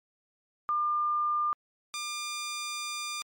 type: tone pair in turn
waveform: sine / 10% pulse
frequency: 1200 / 1200 Hz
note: D6 / D6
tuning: +37 / +37 cents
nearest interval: unison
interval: 0 cents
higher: neither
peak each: -25 dBFS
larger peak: neither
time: 0.69-1.53 / 1.94-3.22 s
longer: second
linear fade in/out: 0 ms
effects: MP3 64 kbps